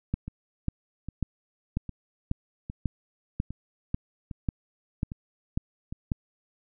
two click trains, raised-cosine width 5 ms, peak -23 / -14 dBFS, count 8 / 12, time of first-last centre 0.28-5.925 / 0.14-6.118 s, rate 1.24 / 1.84 Hz, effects none

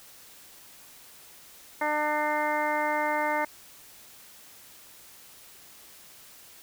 harmonic tone, 300 Hz, D4, 37 cents sharp, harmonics 1 / 2 / 3 / 4 / 5 / 6 / 7, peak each -36 / -31 / -28 / -36 / -36 / -35 / -33 dBFS, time 1.81-3.45 s, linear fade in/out 5 ms, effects white hiss -51 dBFS RMS until 6.62 s

